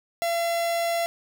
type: tone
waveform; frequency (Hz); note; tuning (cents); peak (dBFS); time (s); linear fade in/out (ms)
45% pulse; 679; F5; -49; -23; 0.22-1.06; 0
effects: none